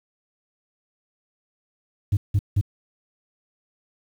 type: tone bursts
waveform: sine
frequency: 100.1 Hz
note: G2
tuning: 37 cents sharp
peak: -13 dBFS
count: 3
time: 2.12-2.613 s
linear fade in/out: 10 ms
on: 51 ms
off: 170 ms
effects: tanh soft clip ceiling -15 dBFS + 8-bit